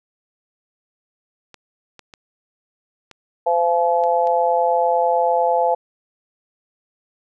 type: clicks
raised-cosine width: 0.2 ms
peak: -23 dBFS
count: 6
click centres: 1.543 / 1.993 / 2.138 / 3.113 / 4.038 / 4.272 s
type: harmonic tone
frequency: 171.1 Hz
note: F3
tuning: 35 cents flat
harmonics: 3 / 4 / 5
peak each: -19 / -19 / -19 dBFS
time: 3.46-5.75 s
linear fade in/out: 10 ms
effects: none